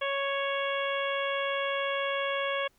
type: harmonic tone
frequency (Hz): 554.4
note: C#5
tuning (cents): 0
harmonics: 1 / 2 / 3 / 4 / 5 / 6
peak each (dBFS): -31 / -34 / -36 / -37 / -38 / -39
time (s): 0.01-2.68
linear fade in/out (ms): 10
effects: pink hiss -68 dBFS RMS until 2.78 s